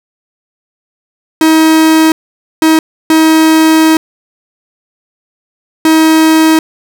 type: tone bursts at uneven times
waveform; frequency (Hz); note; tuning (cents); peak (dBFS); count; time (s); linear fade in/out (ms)
45% pulse; 318.1; D#4; +38; -4; 4; 1.41-2.12 / 2.62-2.79 / 3.1-3.97 / 5.85-6.59; 2
effects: none